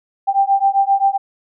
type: beating tone pair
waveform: sine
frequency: 784 / 791.6 Hz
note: G5 / G5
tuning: 0 / +17 cents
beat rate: 7.6 Hz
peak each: -15 dBFS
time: 0.27-1.18 s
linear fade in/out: 20 ms
effects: none